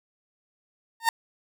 30% pulse tone with exponential growth, 914 Hz, A#5, 34 cents flat, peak -12 dBFS, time 1-1.09 s, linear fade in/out 2 ms, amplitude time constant 19 ms, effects none

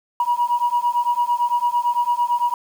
sine beating tone pair, 958 / 966.9 Hz, A#5 / B5, +47 / -37 cents, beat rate 8.9 Hz, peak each -19 dBFS, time 0.2-2.54 s, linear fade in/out 2 ms, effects tanh soft clip ceiling -11 dBFS + 7-bit

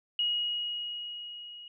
sine tone with level ramp, 2893 Hz, F#7, 40 cents flat, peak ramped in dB -25 to -44 dBFS, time 0.19-1.68 s, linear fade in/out 2 ms, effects none

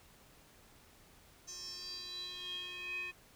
square tone with band-pass filter sweep, 360 Hz, F#4, 47 cents flat, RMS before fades -44 dBFS, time 1.47-3.12 s, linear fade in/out 20 ms, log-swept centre 6100 to 2300 Hz, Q 10, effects pink hiss -62 dBFS RMS until 3.35 s

